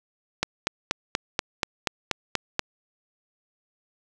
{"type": "click train", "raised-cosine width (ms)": 0.2, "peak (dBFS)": -5, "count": 10, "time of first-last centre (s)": [0.43, 2.593], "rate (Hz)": 4.16, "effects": []}